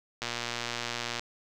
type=click train; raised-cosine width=0.2 ms; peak=-15 dBFS; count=117; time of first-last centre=0.22-1.195 s; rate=119 Hz; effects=none